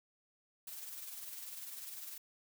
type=noise with tremolo; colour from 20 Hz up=blue; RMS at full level=-45 dBFS; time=0.67-2.18 s; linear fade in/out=5 ms; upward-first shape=sine; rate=20 Hz; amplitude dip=45%; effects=none